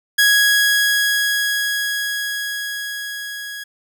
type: tone with level ramp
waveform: sawtooth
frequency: 1661.2 Hz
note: G#6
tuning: in tune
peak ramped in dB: -7 to -25 dBFS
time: 0.18-3.64 s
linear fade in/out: 10 ms
effects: none